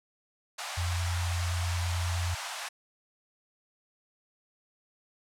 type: high-pass noise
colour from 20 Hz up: pink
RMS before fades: -37 dBFS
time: 0.58-2.69 s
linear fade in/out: 10 ms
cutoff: 650 Hz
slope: 48 dB/octave
type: tone with vibrato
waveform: sine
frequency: 87.31 Hz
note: F2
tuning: in tune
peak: -28 dBFS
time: 0.77-2.35 s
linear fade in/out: 10 ms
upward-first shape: sine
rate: 9.4 Hz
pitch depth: 12 cents each way
effects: low-pass 9000 Hz 12 dB/octave